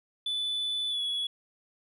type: tone with pitch glide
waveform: sine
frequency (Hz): 3486 to 3377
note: A7 to G#7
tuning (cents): -17 to +28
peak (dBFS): -26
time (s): 0.26-1.27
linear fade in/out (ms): 5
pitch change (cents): -55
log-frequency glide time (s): 0.89-1.01
effects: tanh soft clip ceiling -27 dBFS